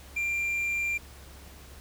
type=tone; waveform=triangle; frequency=2378 Hz; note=D7; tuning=21 cents sharp; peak=-25 dBFS; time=0.16-0.98 s; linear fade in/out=10 ms; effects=added 68 Hz sine -48 dBFS peak until 1.8 s + pink hiss -51 dBFS RMS until 1.8 s